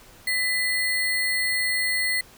sine tone with sample-and-hold, 1999 Hz, B6, 20 cents sharp, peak -21 dBFS, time 0.27-2.21 s, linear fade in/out 5 ms, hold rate 6300 Hz, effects pink hiss -50 dBFS RMS until 2.37 s

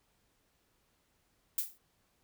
violet noise with exponential decay, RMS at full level -29 dBFS, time 1.58-1.78 s, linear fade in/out 2 ms, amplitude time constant 42 ms, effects pink hiss -74 dBFS RMS until 2.23 s

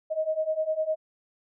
sine beating tone pair, 622.3 / 632.2 Hz, D#5 / D#5, 0 / +27 cents, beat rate 9.9 Hz, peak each -29 / -27 dBFS, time 0.1-0.96 s, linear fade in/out 20 ms, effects none

